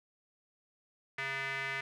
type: tone with band-pass filter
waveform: square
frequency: 135.9 Hz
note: C#3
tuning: 34 cents flat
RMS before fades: -37 dBFS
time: 1.18-1.81 s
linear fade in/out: 5 ms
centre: 2000 Hz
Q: 3.6
effects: none